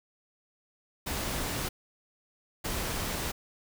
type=noise bursts at uneven times; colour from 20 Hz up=pink; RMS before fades=-33 dBFS; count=2; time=1.06-1.69 / 2.64-3.32 s; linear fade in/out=10 ms; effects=none